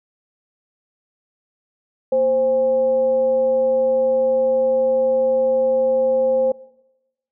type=tone with frequency modulation; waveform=sine; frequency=524 Hz; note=C5; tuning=2 cents sharp; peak=-14 dBFS; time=2.12-6.52 s; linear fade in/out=5 ms; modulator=291 Hz; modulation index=0.27; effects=noise-tail reverb RT60 1.0 s tail -22 dB re dry